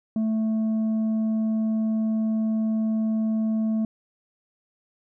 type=tone with tanh clipping; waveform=sine; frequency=220 Hz; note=A3; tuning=in tune; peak=-22 dBFS; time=0.16-3.85 s; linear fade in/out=2 ms; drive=4 dB; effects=none